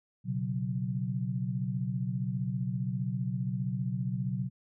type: chord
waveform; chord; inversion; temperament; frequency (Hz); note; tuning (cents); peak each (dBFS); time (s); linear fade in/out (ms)
sine; B suspended second; none; equal; 123.47 / 138.59 / 185; B2 / C#3 / F#3; 0 / 0 / 0; -33 / -35 / -34; 0.24-4.5; 50
effects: none